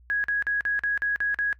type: tone bursts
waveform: sine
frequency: 1661.2 Hz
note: G#6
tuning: in tune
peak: -22 dBFS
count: 8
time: 0.1-1.528 s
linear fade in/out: 0 ms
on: 140 ms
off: 44 ms
effects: noise-tail reverb RT60 0.1 s tail -20 dB re dry + added 60 Hz sine -51 dBFS peak until 1.59 s